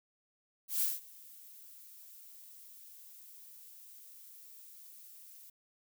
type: noise with ADSR envelope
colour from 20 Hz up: violet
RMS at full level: -30 dBFS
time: 0.68-5.5 s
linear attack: 130 ms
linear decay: 190 ms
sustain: -24 dB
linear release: 5 ms
effects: none